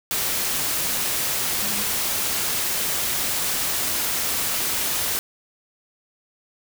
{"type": "tone in noise", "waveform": "sine", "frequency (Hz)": 205.4, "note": "G#3", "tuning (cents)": -19, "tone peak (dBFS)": -35, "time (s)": [1.62, 1.83], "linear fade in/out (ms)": 0, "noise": "white", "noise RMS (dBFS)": -24, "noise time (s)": [0.11, 5.19], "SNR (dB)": -14, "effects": []}